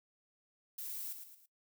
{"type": "noise with echo", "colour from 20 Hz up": "violet", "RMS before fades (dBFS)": -43, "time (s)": [0.78, 1.13], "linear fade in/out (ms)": 5, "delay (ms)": 110, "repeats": 3, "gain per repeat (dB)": -7, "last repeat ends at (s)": 1.46, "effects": ["noise-tail reverb RT60 0.1 s tail -17 dB re dry"]}